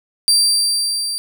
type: tone with level ramp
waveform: 30% pulse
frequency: 4699 Hz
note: D8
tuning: in tune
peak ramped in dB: -7 to -18 dBFS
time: 0.28-1.18 s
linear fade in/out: 0 ms
effects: none